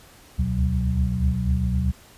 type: tone cluster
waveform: sine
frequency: 67.8 / 72.3 / 75.7 / 124.2 / 186.2 Hz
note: C#2 / D2 / D#2 / B2 / F#3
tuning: -38 / -27 / -47 / +10 / +11 cents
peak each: -26 dBFS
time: 0.38-1.92 s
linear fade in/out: 20 ms
effects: pink hiss -50 dBFS RMS until 2.17 s + resampled to 32000 Hz